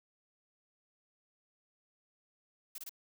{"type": "noise bursts", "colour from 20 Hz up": "blue", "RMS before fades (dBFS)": -44, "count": 3, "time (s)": [2.75, 2.894], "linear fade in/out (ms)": 5, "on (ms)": 32, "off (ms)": 24, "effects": []}